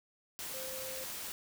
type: tone in noise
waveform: sine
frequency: 523.3 Hz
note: C5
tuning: in tune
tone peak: -44 dBFS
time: 0.54-1.04 s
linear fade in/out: 0 ms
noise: white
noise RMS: -42 dBFS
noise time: 0.39-1.32 s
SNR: -5 dB
effects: none